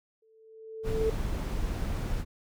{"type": "tone with exponential growth", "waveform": "sine", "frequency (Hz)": 442.5, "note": "A4", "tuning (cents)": 10, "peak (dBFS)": -23, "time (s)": [0.22, 1.1], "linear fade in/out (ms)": 5, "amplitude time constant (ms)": 190}
{"type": "noise", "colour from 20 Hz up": "brown", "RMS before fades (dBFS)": -31, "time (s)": [0.83, 2.25], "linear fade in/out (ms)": 50}
{"effects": []}